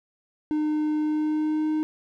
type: tone with pitch glide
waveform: triangle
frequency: 304.5 to 309.1 Hz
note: D#4 to D#4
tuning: -37 to -11 cents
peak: -20 dBFS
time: 0.51-1.83 s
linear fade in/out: 0 ms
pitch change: +26 cents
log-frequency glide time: 0.99-1.68 s
effects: none